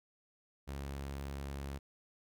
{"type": "tone", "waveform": "sawtooth", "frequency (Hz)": 69.3, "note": "C#2", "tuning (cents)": 0, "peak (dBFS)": -36, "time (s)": [0.67, 1.79], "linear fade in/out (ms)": 20, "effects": []}